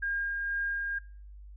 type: tone with tremolo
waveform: sine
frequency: 1615 Hz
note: G#6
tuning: 49 cents flat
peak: -28 dBFS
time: 0.02-0.99 s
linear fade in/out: 10 ms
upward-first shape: sine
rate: 2.1 Hz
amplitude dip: 25%
effects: noise-tail reverb RT60 0.5 s tail -25 dB re dry + added 50 Hz sine -45 dBFS peak until 1.56 s